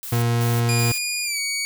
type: noise bursts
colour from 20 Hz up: blue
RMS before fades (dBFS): -33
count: 3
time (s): 0.03-0.98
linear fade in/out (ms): 0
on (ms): 190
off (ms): 190
type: tone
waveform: 40% pulse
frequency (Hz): 118.1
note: A#2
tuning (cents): +23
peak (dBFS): -17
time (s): 0.12-0.92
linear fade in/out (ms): 5
type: tone with pitch glide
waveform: 15% pulse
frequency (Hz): 2439 to 2250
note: D#7 to C#7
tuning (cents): -35 to +25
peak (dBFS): -16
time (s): 0.69-1.65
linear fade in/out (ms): 0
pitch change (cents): -140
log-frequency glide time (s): 1.23-1.39
effects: none